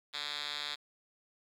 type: tone with band-pass filter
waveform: 5% pulse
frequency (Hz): 146.83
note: D3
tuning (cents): 0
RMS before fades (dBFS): -39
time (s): 0.13-0.76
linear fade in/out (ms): 20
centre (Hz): 3400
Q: 4.8
effects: 11-bit